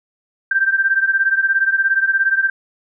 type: beating tone pair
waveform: sine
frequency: 1568 / 1585 Hz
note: G6 / G6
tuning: 0 / +19 cents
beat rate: 17 Hz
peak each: -15 / -18 dBFS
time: 0.51-2.5 s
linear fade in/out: 5 ms
effects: none